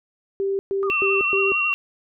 sine tone bursts, 392 Hz, G4, in tune, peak -20 dBFS, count 4, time 0.4-1.52 s, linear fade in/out 0 ms, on 190 ms, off 120 ms
sine tone with vibrato, 1197 Hz, D6, 33 cents sharp, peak -27 dBFS, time 0.83-1.73 s, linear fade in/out 0 ms, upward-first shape sine, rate 11 Hz, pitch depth 66 cents each way
sine tone with pitch glide, 2700 to 2739 Hz, E7 to F7, +41 to -34 cents, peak -19 dBFS, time 0.9-1.74 s, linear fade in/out 0 ms, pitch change +25 cents, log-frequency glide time 1.18-1.39 s
effects none

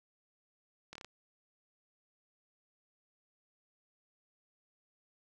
slowing click train, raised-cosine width 0.2 ms, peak -29 dBFS, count 5, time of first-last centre 0.93-1.046 s, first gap 24 ms, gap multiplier 1.13, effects none

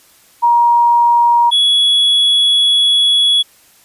sine / triangle tone pair in turn, 947 / 3375 Hz, A#5 / G#7, +27 / +27 cents, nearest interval octave + minor seventh, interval 2200 cents, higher second, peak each -7 dBFS, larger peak neither, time 0.42-1.51 / 1.51-3.43 s, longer second, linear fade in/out 20 ms, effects white hiss -48 dBFS RMS until 3.84 s + resampled to 32000 Hz

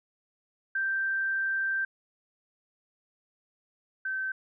sine tone pair in turn, 1568 / 1544.6 Hz, G6 / G6, 0 / -26 cents, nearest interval unison, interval 26 cents, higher first, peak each -26 / -29 dBFS, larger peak first, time 0.75-1.85 / 4.05-4.32 s, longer first, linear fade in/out 5 ms, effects none

